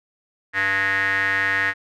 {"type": "tone with band-pass filter", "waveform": "square", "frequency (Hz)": 97.5, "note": "G2", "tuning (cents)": -9, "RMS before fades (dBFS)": -21, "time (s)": [0.53, 1.74], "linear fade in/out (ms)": 50, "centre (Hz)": 1800, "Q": 9.6, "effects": []}